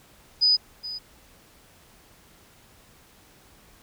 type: tone with echo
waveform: sine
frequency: 4978 Hz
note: D#8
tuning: in tune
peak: -16 dBFS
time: 0.41-0.57 s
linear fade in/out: 20 ms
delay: 420 ms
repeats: 1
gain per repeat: -15 dB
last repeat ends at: 0.99 s
effects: pink hiss -55 dBFS RMS until 3.82 s